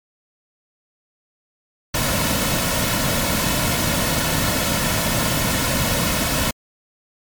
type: noise with comb filter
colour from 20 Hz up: pink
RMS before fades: -20 dBFS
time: 1.94-6.51 s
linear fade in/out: 5 ms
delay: 2.5 ms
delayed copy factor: -0.55
effects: MP3 96 kbps